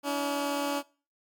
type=tone pair together; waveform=15% pulse; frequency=284.7 / 323.5 Hz; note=C#4 / E4; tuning=+46 / -32 cents; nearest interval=major second; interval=222 cents; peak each=-22 / -31 dBFS; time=0.03-0.83 s; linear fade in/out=50 ms; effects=noise-tail reverb RT60 0.4 s tail -24 dB re dry + MP3 96 kbps